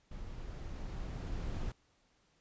brown noise with level ramp, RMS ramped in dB -45 to -37 dBFS, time 0.11-1.72 s, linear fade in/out 5 ms, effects pink hiss -72 dBFS RMS until 2.4 s + resampled to 16000 Hz

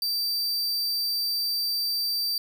45% pulse tone, 4661 Hz, D8, 14 cents flat, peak -24 dBFS, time 0.02-2.38 s, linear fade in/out 2 ms, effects none

